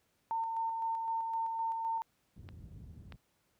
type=tone with tremolo; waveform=sine; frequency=906 Hz; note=A#5; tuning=50 cents flat; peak=-31 dBFS; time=0.31-2.02 s; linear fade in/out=0 ms; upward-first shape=square; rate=3.9 Hz; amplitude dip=30%
type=low-pass noise; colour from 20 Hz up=pink; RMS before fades=-48 dBFS; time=2.36-3.16 s; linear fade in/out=5 ms; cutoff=140 Hz; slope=12 dB/octave
type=clicks; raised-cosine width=0.3 ms; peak=-35 / -32 dBFS; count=2; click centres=2.489 / 3.123 s
effects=pink hiss -75 dBFS RMS until 3.59 s + high-pass 60 Hz 12 dB/octave